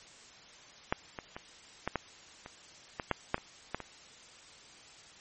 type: clicks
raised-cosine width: 0.5 ms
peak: -12 / -23 / -25 / -16 / -15 / -29 / -19 / -12 / -12 / -29 / -17 / -25 dBFS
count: 12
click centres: 0.925 / 1.188 / 1.365 / 1.876 / 1.957 / 2.461 / 2.998 / 3.113 / 3.344 / 3.38 / 3.746 / 3.803 s
effects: white hiss -54 dBFS RMS until 5.2 s + MP3 32 kbps